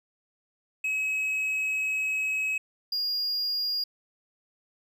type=tone pair in turn; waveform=triangle; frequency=2558 / 4837 Hz; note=D#7 / D#8; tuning=+47 / -50 cents; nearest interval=major seventh; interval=1103 cents; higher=second; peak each=-24 / -25 dBFS; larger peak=first; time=0.84-2.58 / 2.92-3.84 s; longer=first; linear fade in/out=5 ms; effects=none